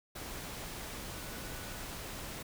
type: tone in noise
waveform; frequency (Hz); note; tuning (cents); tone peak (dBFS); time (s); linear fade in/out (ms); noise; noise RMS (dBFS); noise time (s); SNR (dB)
sine; 1480; F#6; 0; -54; 1.14-1.82; 10; pink; -43; 0.15-2.43; -14
effects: none